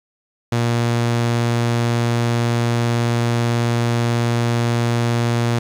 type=tone; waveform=sawtooth; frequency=118.2 Hz; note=A#2; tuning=24 cents sharp; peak=-12 dBFS; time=0.52-5.59 s; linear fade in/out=5 ms; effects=low-pass 8000 Hz 12 dB/octave + 7-bit